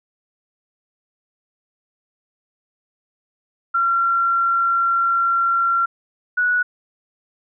sine tone pair in turn, 1369 / 1469 Hz, F6 / F#6, -35 / -13 cents, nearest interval minor second, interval 122 cents, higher second, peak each -15 dBFS, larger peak neither, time 3.74-5.86 / 6.37-6.63 s, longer first, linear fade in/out 10 ms, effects none

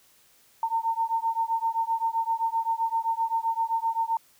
sine beating tone pair, 905 / 912.7 Hz, A5 / A#5, +48 / -37 cents, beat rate 7.7 Hz, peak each -27 dBFS, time 0.63-4.17 s, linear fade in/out 2 ms, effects white hiss -60 dBFS RMS until 4.39 s

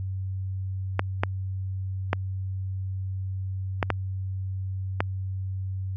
clicks, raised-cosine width 0.5 ms, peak -7 dBFS, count 6, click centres 0.994 / 1.235 / 2.131 / 3.828 / 3.903 / 5.005 s, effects added 95 Hz sine -28 dBFS peak until 5.96 s

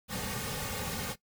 pink noise with comb filter, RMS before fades -36 dBFS, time 0.08-1.16 s, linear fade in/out 50 ms, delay 3 ms, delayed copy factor -0.95, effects noise-tail reverb RT60 0.1 s tail -18 dB re dry

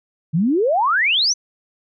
sine exponential sweep, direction up, 146.83 to 6280 Hz, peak -14 dBFS, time 0.33-1.34 s, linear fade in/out 20 ms, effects none

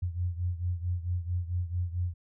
sine beating tone pair, 87.31 / 91.81 Hz, F2 / F#2, 0 / -13 cents, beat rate 4.5 Hz, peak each -30 / -34 dBFS, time 0.02-2.14 s, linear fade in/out 10 ms, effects none

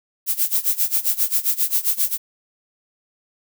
violet noise with tremolo, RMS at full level -17 dBFS, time 0.26-2.18 s, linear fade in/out 50 ms, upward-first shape sine, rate 7.5 Hz, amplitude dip 90%, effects none

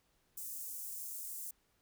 white high-pass noise, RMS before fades -44 dBFS, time 0.37-1.51 s, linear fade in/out 5 ms, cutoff 7200 Hz, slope 24 dB/octave, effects pink hiss -75 dBFS RMS until 1.81 s

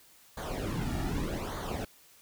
brown noise with flanger, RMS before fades -34 dBFS, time 0.37-1.85 s, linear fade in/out 5 ms, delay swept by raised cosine 0.37 to 1.97 ms, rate 0.83 Hz, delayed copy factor -0.75, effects white hiss -59 dBFS RMS until 2.21 s

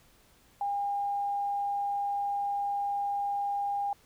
sine tone, 807 Hz, G#5, 50 cents flat, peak -28 dBFS, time 0.61-3.93 s, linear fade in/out 2 ms, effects pink hiss -62 dBFS RMS until 4.05 s

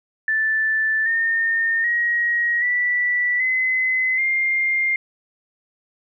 sine tone with pitch steps, 1760 / 1825.2 / 1892.9 / 1963 / 2036 / 2111 Hz, A6 / A#6 / A#6 / B6 / C7 / C7, 0 / -37 / +26 / -11 / -48 / +15 cents, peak -17 dBFS, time 0.28-4.96 s, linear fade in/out 2 ms, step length 780 ms, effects none

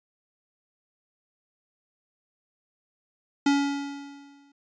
square tone with exponential decay, 282 Hz, C#4, 30 cents sharp, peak -18 dBFS, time 3.46-4.52 s, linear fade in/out 5 ms, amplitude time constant 230 ms, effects resampled to 16000 Hz

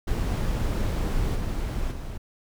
brown noise with level steps, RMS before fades -25 / -28 / -34 dBFS, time 0.07-2.18 s, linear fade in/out 10 ms, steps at 1.35 / 1.91 s, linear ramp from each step 10 ms, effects none

